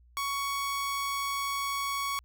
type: tone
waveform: sawtooth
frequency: 1116 Hz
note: C#6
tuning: 11 cents sharp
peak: -26 dBFS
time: 0.17-2.19 s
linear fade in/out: 0 ms
effects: added 60 Hz sine -56 dBFS peak until 2.24 s